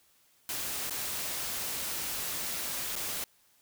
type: noise with dropouts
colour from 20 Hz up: white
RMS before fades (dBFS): -35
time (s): 0.49-3.24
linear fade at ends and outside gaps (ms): 1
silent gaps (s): 0.897-0.907 / 2.955-2.962
effects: white hiss -66 dBFS RMS until 3.61 s